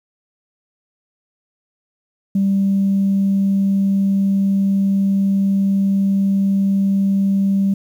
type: tone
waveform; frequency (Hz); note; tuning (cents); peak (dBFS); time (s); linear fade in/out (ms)
sine; 196; G3; 0; -12; 2.35-7.74; 5
effects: tanh soft clip ceiling -9 dBFS + 8-bit